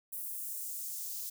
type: noise with high-pass filter sweep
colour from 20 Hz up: blue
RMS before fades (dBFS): -40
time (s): 0.12-1.3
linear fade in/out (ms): 10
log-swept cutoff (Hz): 11000 to 5000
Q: 1.2
effects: none